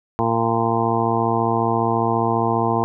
harmonic tone, 114.7 Hz, A#2, 28 cents flat, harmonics 1 / 2 / 3 / 4 / 6 / 7 / 8 / 9, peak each -25 / -25 / -25 / -25 / -25 / -25 / -25 / -25 dBFS, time 0.19-2.84 s, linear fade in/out 0 ms, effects none

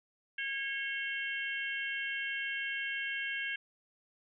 harmonic tone with a mistuned harmonic, 546 Hz, C#5, 26 cents flat, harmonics 3 / 4 / 5 / 6, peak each -37 / -39 / -41 / -43 dBFS, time 0.38-3.56 s, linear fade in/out 5 ms, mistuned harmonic 6, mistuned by -77 cents, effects none

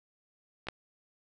clicks, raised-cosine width 0.3 ms, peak -27 / -17 dBFS, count 2, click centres 0.67 / 0.686 s, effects none

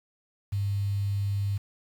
sine tone with quantisation, 100 Hz, G2, 35 cents sharp, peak -25 dBFS, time 0.52-1.58 s, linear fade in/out 10 ms, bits 8, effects none

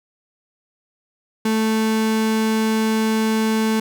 35% pulse tone, 220 Hz, A3, in tune, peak -15 dBFS, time 1.45-3.8 s, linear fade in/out 5 ms, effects none

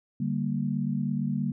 sine chord, G minor, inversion second, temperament equal, 146.83 / 196 / 233.1 Hz, D3 / G3 / Bb3, 0 / 0 / 0 cents, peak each -30 dBFS, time 0.2-1.52 s, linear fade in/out 5 ms, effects none

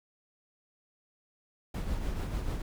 brown noise with tremolo, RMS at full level -31 dBFS, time 1.74-2.62 s, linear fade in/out 5 ms, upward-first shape triangle, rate 6.8 Hz, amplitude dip 50%, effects none

